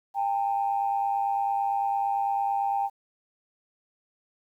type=tone pair together; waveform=sine; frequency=797.1 / 906 Hz; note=G5 / A#5; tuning=+29 / -50 cents; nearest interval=major second; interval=221 cents; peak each=-24 / -30 dBFS; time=0.14-2.9 s; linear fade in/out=50 ms; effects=tanh soft clip ceiling -16 dBFS + 10-bit